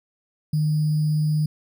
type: tone with sample-and-hold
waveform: sine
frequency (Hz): 152.7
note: D#3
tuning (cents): -32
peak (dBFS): -18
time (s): 0.53-1.46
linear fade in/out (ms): 5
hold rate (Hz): 4900
effects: none